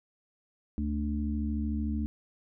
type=harmonic tone; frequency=73.42 Hz; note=D2; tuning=in tune; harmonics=1 / 3 / 4; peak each=-31 / -32 / -37 dBFS; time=0.78-2.06 s; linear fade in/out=0 ms; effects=none